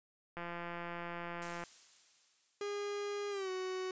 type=click train; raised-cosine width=0.5 ms; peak=-28 dBFS; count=219; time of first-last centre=0.37-1.637 s; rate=172 Hz
type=noise with exponential decay; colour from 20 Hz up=blue; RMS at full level=-47 dBFS; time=1.42-3.45 s; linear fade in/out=0 ms; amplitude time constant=440 ms
type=tone with pitch glide; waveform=45% pulse; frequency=408.5 to 372.4 Hz; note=G#4 to F#4; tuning=-29 to +11 cents; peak=-37 dBFS; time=2.61-3.91 s; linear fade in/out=2 ms; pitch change=-160 cents; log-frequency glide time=3.3-3.5 s
effects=resampled to 16000 Hz